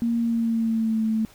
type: tone with pitch glide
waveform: sine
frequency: 233.1 to 220.4 Hz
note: A#3 to A3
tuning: 0 to +3 cents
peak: -20 dBFS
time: 0.02-1.25 s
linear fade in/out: 0 ms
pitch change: -97 cents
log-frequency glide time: 0.19-1.03 s
effects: pink hiss -52 dBFS RMS until 1.34 s